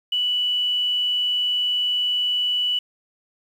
sine tone with quantisation, 2960 Hz, F#7, in tune, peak -19 dBFS, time 0.12-2.79 s, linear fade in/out 5 ms, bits 8, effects none

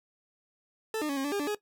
40% pulse tone with pitch steps, 440.5 / 302.8 / 279.5 / 270.2 / 289 / 404.6 / 291 / 417.8 Hz, A4 / D#4 / C#4 / C#4 / D4 / G#4 / D4 / G#4, +2 / -47 / +14 / -44 / -28 / -45 / -16 / +10 cents, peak -28 dBFS, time 0.94-1.548 s, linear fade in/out 2 ms, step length 76 ms, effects noise-tail reverb RT60 0.1 s tail -17 dB re dry

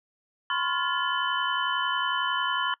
sine tone cluster, 1011 / 1082 / 1405 / 1722 / 3029 Hz, B5 / C#6 / F6 / A6 / F#7, +40 / -42 / +10 / -38 / +40 cents, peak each -31 dBFS, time 0.5-2.74 s, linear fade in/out 2 ms, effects noise-tail reverb RT60 0.1 s tail -23 dB re dry

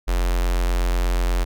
square tone with notch filter, 44.12 Hz, F1, 18 cents sharp, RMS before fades -20 dBFS, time 0.07-1.45 s, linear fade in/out 20 ms, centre 150 Hz, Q 0.58, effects none

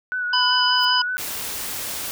sine tone with vibrato, 1480 Hz, F#6, in tune, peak -22 dBFS, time 0.12-1.17 s, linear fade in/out 0 ms, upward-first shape sine, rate 5.2 Hz, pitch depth 30 cents each way
harmonic tone, 997 Hz, B5, 16 cents sharp, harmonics 1 / 3 / 5, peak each -21 / -21 / -21 dBFS, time 0.33-1.02 s, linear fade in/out 5 ms
blue noise with exponential growth, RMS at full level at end -36 dBFS, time 0.7-0.85 s, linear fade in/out 2 ms, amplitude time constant 31 ms
white noise, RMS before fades -29 dBFS, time 1.18-2.11 s, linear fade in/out 0 ms
effects none

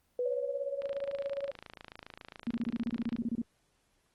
sine tone with exponential decay, 493.9 Hz, B4, in tune, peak -28 dBFS, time 0.19-1.57 s, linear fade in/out 2 ms, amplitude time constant 300 ms
sine tone with tremolo, 558 Hz, C#5, 11 cents sharp, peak -30 dBFS, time 0.25-1.51 s, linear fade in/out 10 ms, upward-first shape sine, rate 17 Hz, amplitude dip 75%
click train, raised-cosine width 0.3 ms, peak -29 dBFS, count 65, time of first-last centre 0.82-3.164 s, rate 27.3 Hz
sine tone bursts, 233.1 Hz, A#3, in tune, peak -29 dBFS, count 15, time 2.47-3.417 s, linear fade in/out 2 ms, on 37 ms, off 28 ms
effects pink hiss -73 dBFS RMS until 4.14 s + Opus 24 kbps

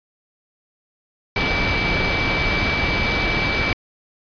sine tone in noise, 2311 Hz, D7, 28 cents flat, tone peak -22 dBFS, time 1.36-3.73 s, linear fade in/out 2 ms, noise pink, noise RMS -21 dBFS, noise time 1.36-3.73 s, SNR -4 dB, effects resampled to 11025 Hz

